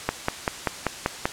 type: click train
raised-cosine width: 0.5 ms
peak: -6 dBFS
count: 7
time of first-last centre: 0.09-1.255 s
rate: 5.15 Hz
effects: white hiss -37 dBFS RMS until 1.32 s + low-pass 8000 Hz 12 dB/octave